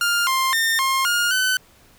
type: tone with pitch steps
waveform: sawtooth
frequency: 1404 / 1054 / 1816 / 1066 / 1421 / 1514 Hz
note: F6 / C6 / A#6 / C6 / F6 / F#6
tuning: +9 / +12 / -46 / +32 / +30 / +39 cents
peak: -14 dBFS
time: 0.01-1.57 s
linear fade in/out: 2 ms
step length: 260 ms
effects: pink hiss -53 dBFS RMS until 1.98 s